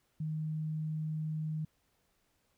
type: tone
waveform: sine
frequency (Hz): 155.7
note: D#3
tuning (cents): +2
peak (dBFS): -33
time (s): 0.2-1.65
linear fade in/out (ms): 5
effects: pink hiss -75 dBFS RMS until 2.57 s